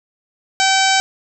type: harmonic tone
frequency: 770 Hz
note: G5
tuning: 31 cents flat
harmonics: 1 / 2 / 3 / 4 / 5 / 6 / 7 / 8 / 9 / 10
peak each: -16 / -19 / -21 / -22 / -23 / -24 / -24 / -25 / -26 / -26 dBFS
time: 0.6-1 s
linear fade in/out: 0 ms
effects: none